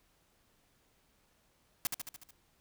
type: noise with echo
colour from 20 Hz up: white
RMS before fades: -32 dBFS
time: 1.85-1.87 s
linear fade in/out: 0 ms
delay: 73 ms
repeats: 6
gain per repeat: -4 dB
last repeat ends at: 2.308 s
effects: pink hiss -71 dBFS RMS until 2.6 s